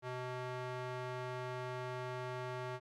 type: tone with band-pass filter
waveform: square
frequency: 126.2 Hz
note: B2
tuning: 38 cents sharp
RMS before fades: -42 dBFS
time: 0.02-2.8 s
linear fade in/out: 50 ms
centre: 940 Hz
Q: 0.64
effects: none